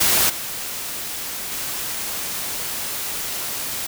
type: noise with level steps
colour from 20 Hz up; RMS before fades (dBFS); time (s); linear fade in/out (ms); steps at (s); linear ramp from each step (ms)
white; -17 / -29 / -27; 0-3.87; 10; 0.29 / 1.51; 10
effects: none